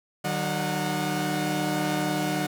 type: tone cluster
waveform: sawtooth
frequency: 152 / 188.3 / 303.7 / 730 Hz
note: D#3 / F#3 / D#4 / F#5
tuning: -40 / +31 / -42 / -24 cents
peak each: -27 dBFS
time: 0.24-2.47 s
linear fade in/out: 10 ms
effects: none